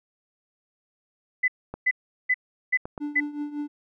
sine tone bursts, 2008 Hz, B6, 28 cents sharp, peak -18 dBFS, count 5, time 1.43-3.205 s, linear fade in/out 10 ms, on 51 ms, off 380 ms
clicks, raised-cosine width 1 ms, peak -20 dBFS, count 3, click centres 1.74 / 2.855 / 2.978 s
triangle tone with tremolo, 293.7 Hz, D4, in tune, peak -24 dBFS, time 3-3.68 s, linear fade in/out 20 ms, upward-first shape triangle, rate 5.4 Hz, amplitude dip 80%
effects none

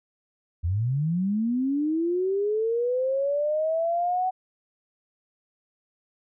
sine linear sweep, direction up, 78.5 to 752 Hz, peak -22 dBFS, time 0.63-4.31 s, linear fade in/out 20 ms, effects none

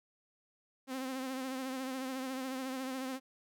sawtooth tone with vibrato, 261.6 Hz, C4, in tune, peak -33 dBFS, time 0.87-3.2 s, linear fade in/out 50 ms, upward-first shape triangle, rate 14 Hz, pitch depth 53 cents each way, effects none

